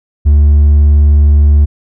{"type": "tone with hard clipping", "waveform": "sine", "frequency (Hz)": 73.42, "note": "D2", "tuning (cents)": 0, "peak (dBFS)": -4, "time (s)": [0.25, 1.66], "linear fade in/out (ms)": 20, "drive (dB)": 2, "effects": []}